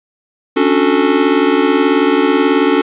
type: chord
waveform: square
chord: D major seventh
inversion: third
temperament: just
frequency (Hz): 275.3 / 293.7 / 367.1 / 440.5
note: C#4 / D4 / F#4 / A4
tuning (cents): -12 / 0 / -14 / +2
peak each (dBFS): -16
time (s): 0.56-2.82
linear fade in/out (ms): 10
effects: resampled to 8000 Hz + 7-bit